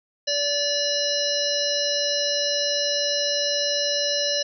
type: harmonic tone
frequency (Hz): 579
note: D5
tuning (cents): -25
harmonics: 1 / 3 / 5 / 7 / 9 / 10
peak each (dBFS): -26 / -33 / -30 / -27 / -27 / -31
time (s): 0.27-4.43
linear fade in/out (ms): 10
effects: none